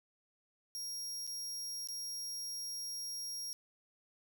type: tone with dropouts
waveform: sawtooth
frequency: 5600 Hz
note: F8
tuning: 4 cents sharp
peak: -37 dBFS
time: 0.75-3.53 s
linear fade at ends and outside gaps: 0 ms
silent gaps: 1.267-1.275 / 1.873-1.887 s
effects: none